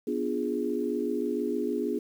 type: chord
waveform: sine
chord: B diminished seventh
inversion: none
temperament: equal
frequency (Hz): 246.9 / 293.7 / 349.2 / 415.3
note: B3 / D4 / F4 / Ab4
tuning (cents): 0 / 0 / 0 / 0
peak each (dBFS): -32 / -33 / -33 / -31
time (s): 0.07-1.99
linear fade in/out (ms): 5
effects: 9-bit